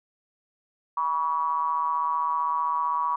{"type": "ring-modulated tone", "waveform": "triangle", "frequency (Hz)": 77.78, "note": "D#2", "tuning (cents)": 0, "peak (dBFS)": -18, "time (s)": [0.97, 3.16], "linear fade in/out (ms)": 5, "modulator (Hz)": 1050, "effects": []}